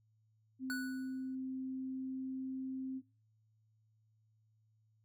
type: tone with pitch glide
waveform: sine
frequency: 260.8 to 262.5 Hz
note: C4 to C4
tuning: -5 to +6 cents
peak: -38 dBFS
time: 0.59-3.02 s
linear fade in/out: 50 ms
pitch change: +11 cents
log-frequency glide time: 1.04-2.61 s
type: tone with exponential decay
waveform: square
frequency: 1479 Hz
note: F#6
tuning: 1 cent flat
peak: -37 dBFS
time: 0.7-1.35 s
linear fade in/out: 0 ms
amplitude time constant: 140 ms
effects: noise-tail reverb RT60 0.3 s tail -19 dB re dry + added 109 Hz sine -70 dBFS peak until 5.04 s